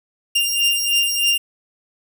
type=beating tone pair; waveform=sawtooth; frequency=2794 / 2797.2 Hz; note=F7 / F7; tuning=0 / +2 cents; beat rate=3.2 Hz; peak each=-17 / -15 dBFS; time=0.35-1.38 s; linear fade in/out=10 ms; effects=none